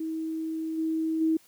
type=tone with level steps; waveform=sine; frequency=320.3 Hz; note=E4; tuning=50 cents flat; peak=-29 / -25 / -21 dBFS; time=0-1.37 s; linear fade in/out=5 ms; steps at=0.77 / 1.2 s; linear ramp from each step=20 ms; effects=white hiss -59 dBFS RMS until 1.47 s + high-pass 60 Hz 12 dB/octave